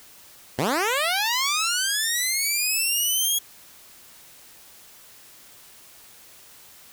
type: linear sweep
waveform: 10% pulse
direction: up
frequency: 110 to 3322 Hz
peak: -13 dBFS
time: 0.58-3.39 s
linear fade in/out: 10 ms
effects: white hiss -49 dBFS RMS until 6.92 s